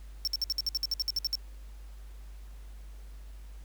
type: tone bursts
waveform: square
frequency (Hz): 5430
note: F8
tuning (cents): -50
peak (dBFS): -27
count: 14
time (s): 0.25-1.353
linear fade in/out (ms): 0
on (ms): 24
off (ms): 59
effects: added 50 Hz sine -43 dBFS peak until 3.64 s + pink hiss -61 dBFS RMS until 3.64 s